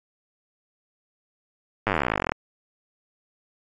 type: slowing click train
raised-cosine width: 0.5 ms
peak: -7 dBFS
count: 29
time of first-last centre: 1.87-2.32 s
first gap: 9 ms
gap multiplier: 1.04
effects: AAC 32 kbps